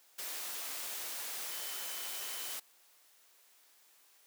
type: tone in noise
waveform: sine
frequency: 3044 Hz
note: F#7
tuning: 48 cents sharp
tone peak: -50 dBFS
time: 1.51-2.54 s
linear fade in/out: 10 ms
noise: white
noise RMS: -41 dBFS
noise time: 0.18-2.6 s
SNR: -12 dB
effects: white hiss -65 dBFS RMS until 4.26 s + high-pass 400 Hz 12 dB/octave